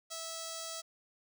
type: tone with notch filter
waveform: 5% pulse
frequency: 654 Hz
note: E5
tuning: 14 cents flat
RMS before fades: -42 dBFS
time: 0.1-0.82 s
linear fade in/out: 20 ms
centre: 2300 Hz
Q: 1.2
effects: none